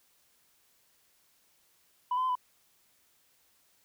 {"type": "tone with pitch steps", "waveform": "sine", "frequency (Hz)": [991, 1020, 1028, 998], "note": ["B5", "C6", "C6", "B5"], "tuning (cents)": [6, -44, -31, 18], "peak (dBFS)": -25, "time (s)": [2.11, 2.354], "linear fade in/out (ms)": 5, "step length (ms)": 61, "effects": ["tanh soft clip ceiling -24 dBFS", "white hiss -68 dBFS RMS until 3.84 s"]}